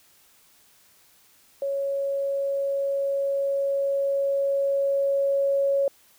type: tone with level ramp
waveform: sine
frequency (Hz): 554.4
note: C#5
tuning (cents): 0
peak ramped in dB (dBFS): -24 to -19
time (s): 1.62-5.88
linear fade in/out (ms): 2
effects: white hiss -58 dBFS RMS until 6.18 s